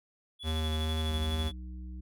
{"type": "tone with tremolo", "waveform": "triangle", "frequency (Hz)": 3411, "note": "G#7", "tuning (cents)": 46, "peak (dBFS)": -35, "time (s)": [0.39, 1.53], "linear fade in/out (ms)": 50, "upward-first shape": "square", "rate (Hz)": 12, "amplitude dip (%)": 50}
{"type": "tone with vibrato", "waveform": "square", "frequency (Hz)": 78.6, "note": "D#2", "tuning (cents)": 18, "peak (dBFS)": -30, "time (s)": [0.43, 1.52], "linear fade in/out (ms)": 50, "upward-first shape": "sine", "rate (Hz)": 2.4, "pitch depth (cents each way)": 11}
{"type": "harmonic tone", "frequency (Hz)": 62.4, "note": "B1", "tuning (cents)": 19, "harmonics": [1, 3, 5], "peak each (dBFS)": [-39, -49, -53], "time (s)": [1.09, 2.01], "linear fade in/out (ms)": 10}
{"effects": []}